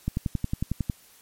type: click train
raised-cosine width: 5 ms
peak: -13 dBFS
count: 10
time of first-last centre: 0.08-0.898 s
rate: 11 Hz
effects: white hiss -55 dBFS RMS until 1.21 s + MP3 64 kbps